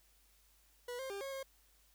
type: tone with pitch steps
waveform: 40% pulse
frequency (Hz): 488.1 / 530 / 398.4 / 545 / 538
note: B4 / C5 / G4 / C#5 / C5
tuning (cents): -20 / +22 / +28 / -29 / +48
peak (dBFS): -40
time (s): 0.88-1.43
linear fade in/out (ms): 5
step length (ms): 110
effects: added 50 Hz sine -70 dBFS peak until 1.94 s + white hiss -70 dBFS RMS until 1.94 s